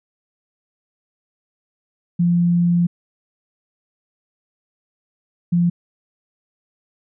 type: tone bursts at uneven times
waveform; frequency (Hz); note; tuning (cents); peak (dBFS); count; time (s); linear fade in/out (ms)
sine; 173.3; F3; -13; -13; 2; 2.19-2.87 / 5.52-5.7; 10
effects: none